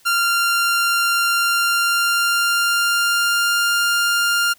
sawtooth tone with pitch glide, 1388 to 1400.9 Hz, F6 to F6, -11 to +5 cents, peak -12 dBFS, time 0.05-4.54 s, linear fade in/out 20 ms, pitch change +16 cents, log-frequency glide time 1.3-3.7 s, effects white hiss -53 dBFS RMS until 4.58 s

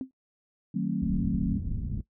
sine tone with exponential decay, 261.6 Hz, C4, in tune, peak -26 dBFS, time 0.01-0.11 s, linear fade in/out 1 ms, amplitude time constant 21 ms
sine chord, D# diminished seventh, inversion none, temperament just, 155.56 / 186.68 / 224 / 268.8 Hz, D#3 / F#3 / A3 / C4, 0 / +16 / +31 / +47 cents, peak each -34 / -29 / -31 / -34 dBFS, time 0.74-1.59 s, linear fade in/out 10 ms
pink low-pass noise, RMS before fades -32 dBFS, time 1.02-2.01 s, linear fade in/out 2 ms, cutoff 210 Hz, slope 24 dB/octave
effects noise-tail reverb RT60 0.1 s tail -17 dB re dry

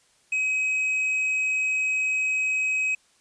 sine tone with hard clipping, 2538 Hz, D#7, 34 cents sharp, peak -23 dBFS, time 0.32-2.95 s, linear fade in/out 5 ms, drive 3 dB, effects white hiss -62 dBFS RMS until 3.2 s + resampled to 22050 Hz

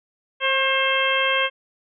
harmonic tone with a mistuned harmonic, 532 Hz, C5, 29 cents sharp, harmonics 1 / 2 / 3 / 4 / 5 / 6, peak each -25 / -25 / -25 / -25 / -25 / -25 dBFS, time 0.4-1.5 s, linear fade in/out 50 ms, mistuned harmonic 2, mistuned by +26 cents, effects none

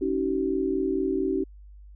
sine tone cluster, 276.3 / 316.4 / 380.9 Hz, C#4 / D#4 / G4, -6 / +29 / -50 cents, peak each -28 / -29 / -26 dBFS, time 0.01-1.44 s, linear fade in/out 10 ms, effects added 50 Hz sine -44 dBFS peak until 1.95 s

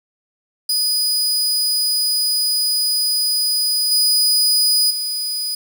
sawtooth tone with level steps, 4960 Hz, D#8, 6 cents flat, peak -13 / -10 / -18 dBFS, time 0.69-5.55 s, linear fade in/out 5 ms, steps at 3.91 / 4.9 s, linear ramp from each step 10 ms, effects 7-bit

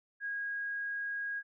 sine tone, 1640 Hz, G#6, 22 cents flat, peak -34 dBFS, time 0.2-1.43 s, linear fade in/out 50 ms, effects none

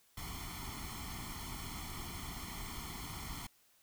pink noise with comb filter, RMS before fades -44 dBFS, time 0.17-3.47 s, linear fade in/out 5 ms, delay 0.93 ms, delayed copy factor +0.85, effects white hiss -69 dBFS RMS until 3.82 s

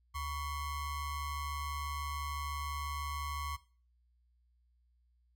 square ring-modulated tone, 523 Hz, C5, 1 cent flat, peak -34 dBFS, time 0.14-3.57 s, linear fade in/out 20 ms, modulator 596 Hz, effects noise-tail reverb RT60 0.4 s tail -19 dB re dry + added 60 Hz sine -68 dBFS peak until 5.35 s

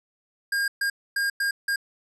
square tone bursts at uneven times, 1615 Hz, G#6, 49 cents flat, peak -23 dBFS, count 5, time 0.52-0.68 / 0.81-0.9 / 1.16-1.3 / 1.4-1.51 / 1.68-1.76 s, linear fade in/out 5 ms, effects low-pass 12000 Hz 12 dB/octave

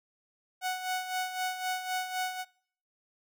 sawtooth tone with tremolo, 740 Hz, F#5, in tune, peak -25 dBFS, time 0.61-2.45 s, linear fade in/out 50 ms, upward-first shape sine, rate 3.9 Hz, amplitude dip 65%, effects noise-tail reverb RT60 0.6 s tail -24 dB re dry

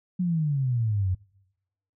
sine exponential sweep, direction down, 185.5 to 89.2 Hz, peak -22 dBFS, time 0.19-1.15 s, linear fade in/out 10 ms, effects noise-tail reverb RT60 0.9 s tail -25 dB re dry

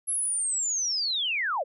sine linear sweep, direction down, 11175 to 461.9 Hz, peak -25 dBFS, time 0.07-1.64 s, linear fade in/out 20 ms, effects none

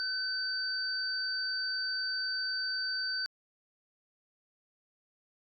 sine tone pair together, 1520 / 4616 Hz, F#6 / D8, +46 / -31 cents, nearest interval octave + perfect fifth, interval 1923 cents, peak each -35 / -33 dBFS, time 0-3.26 s, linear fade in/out 0 ms, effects AAC 64 kbps

